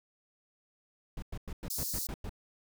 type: noise bursts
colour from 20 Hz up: brown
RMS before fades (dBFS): -38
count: 8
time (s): 1.17-2.294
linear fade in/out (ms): 2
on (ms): 53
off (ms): 100
type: high-pass noise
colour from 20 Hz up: white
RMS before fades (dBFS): -36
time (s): 1.7-2.07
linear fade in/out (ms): 5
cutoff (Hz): 4300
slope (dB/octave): 48
effects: none